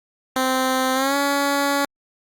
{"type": "tone with pitch glide", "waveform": "10% pulse", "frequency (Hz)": [260, 281.9], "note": ["C4", "C#4"], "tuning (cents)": [-11, 29], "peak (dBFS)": -10, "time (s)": [0.36, 1.85], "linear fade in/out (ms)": 2, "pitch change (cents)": 140, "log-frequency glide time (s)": [0.94, 1.16], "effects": ["Opus 48 kbps"]}